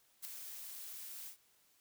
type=noise with ADSR envelope; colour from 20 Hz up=blue; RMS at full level=-42 dBFS; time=0.22-1.37 s; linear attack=28 ms; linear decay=9 ms; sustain=-6 dB; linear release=97 ms; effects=white hiss -71 dBFS RMS until 1.8 s